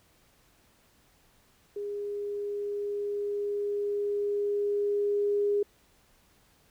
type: tone with level ramp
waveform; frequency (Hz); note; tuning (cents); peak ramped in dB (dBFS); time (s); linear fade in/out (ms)
sine; 409; G#4; -26; -32 to -23; 1.76-5.63; 5
effects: pink hiss -64 dBFS RMS until 6.7 s